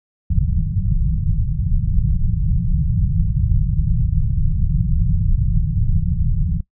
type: low-pass noise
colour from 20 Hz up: pink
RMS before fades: -17 dBFS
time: 0.3-6.61 s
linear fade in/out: 5 ms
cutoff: 180 Hz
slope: 96 dB/octave
effects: noise-tail reverb RT60 0.1 s tail -19 dB re dry